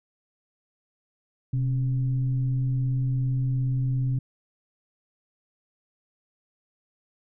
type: tone with frequency modulation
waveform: sine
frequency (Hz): 128.4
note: C3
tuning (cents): -32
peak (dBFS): -22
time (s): 1.53-4.19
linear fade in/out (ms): 5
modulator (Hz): 147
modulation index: 0.32
effects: none